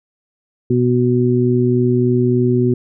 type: harmonic tone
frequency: 123.3 Hz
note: B2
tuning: 2 cents flat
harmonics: 1 / 2 / 3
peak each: -16 / -16 / -16 dBFS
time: 0.7-2.74 s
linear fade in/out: 5 ms
effects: none